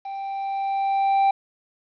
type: tone with level ramp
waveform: triangle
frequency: 785 Hz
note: G5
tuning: 2 cents sharp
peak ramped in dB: -28 to -13 dBFS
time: 0.05-1.31 s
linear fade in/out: 5 ms
effects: resampled to 11025 Hz + 9-bit

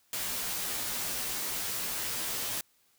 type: noise with comb filter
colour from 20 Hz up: white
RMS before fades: -34 dBFS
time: 0.13-2.61 s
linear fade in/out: 2 ms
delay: 14 ms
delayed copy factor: -0.8
effects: white hiss -68 dBFS RMS until 2.98 s

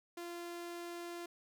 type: tone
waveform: sawtooth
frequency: 345.2 Hz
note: F4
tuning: 20 cents flat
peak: -39 dBFS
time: 0.17-1.26 s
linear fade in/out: 5 ms
effects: none

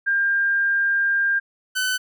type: tone pair in turn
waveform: sine / sawtooth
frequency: 1600 / 1510.7 Hz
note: G6 / F#6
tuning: +35 / +36 cents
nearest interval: minor second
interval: 99 cents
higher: first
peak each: -17 dBFS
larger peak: neither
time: 0.06-1.4 / 1.75-1.98 s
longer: first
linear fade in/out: 20 ms
effects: none

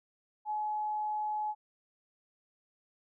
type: tone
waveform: sine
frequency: 849 Hz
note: G#5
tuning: 38 cents sharp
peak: -31 dBFS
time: 0.45-1.55 s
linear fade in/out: 50 ms
effects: none

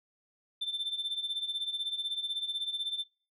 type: tone with tremolo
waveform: sine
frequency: 3553 Hz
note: A7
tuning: 16 cents sharp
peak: -27 dBFS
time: 0.61-3.04 s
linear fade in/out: 10 ms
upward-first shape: sine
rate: 16 Hz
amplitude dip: 80%
effects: noise-tail reverb RT60 0.4 s tail -25 dB re dry + tanh soft clip ceiling -29 dBFS

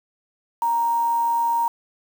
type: tone with quantisation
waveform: sine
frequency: 932.3 Hz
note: A#5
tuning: in tune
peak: -18 dBFS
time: 0.62-1.68 s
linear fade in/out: 2 ms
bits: 6
effects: none

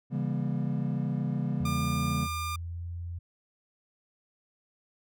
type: chord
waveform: triangle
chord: C# diminished seventh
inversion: none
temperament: just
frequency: 138.59 / 166.31 / 199.57 / 239.5 Hz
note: C#3 / E3 / G3 / Bb3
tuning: 0 / +16 / +31 / +47 cents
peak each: -29 / -32 / -32 / -33 dBFS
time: 0.1-2.28 s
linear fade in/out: 50 ms
type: tone with pitch glide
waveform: sine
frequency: 82.41 to 86.11 Hz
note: E2 to F2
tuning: 0 to -24 cents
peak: -34 dBFS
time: 1.6-3.19 s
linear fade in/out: 10 ms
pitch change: +76 cents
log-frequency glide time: 2.23-2.86 s
type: tone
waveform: sawtooth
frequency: 1200 Hz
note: D6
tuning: 37 cents sharp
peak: -29 dBFS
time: 1.65-2.56 s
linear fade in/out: 5 ms
effects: none

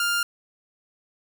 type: tone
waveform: sawtooth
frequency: 1400 Hz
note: F6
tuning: 4 cents sharp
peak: -18 dBFS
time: 0-0.23 s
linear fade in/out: 2 ms
effects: none

